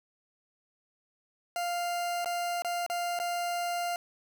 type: tone with dropouts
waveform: 40% pulse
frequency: 698.5 Hz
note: F5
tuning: in tune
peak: -29 dBFS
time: 1.56-3.96 s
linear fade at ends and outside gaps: 1 ms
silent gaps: 2.246-2.258 / 2.621-2.647 / 2.864-2.899 / 3.19-3.199 s
effects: none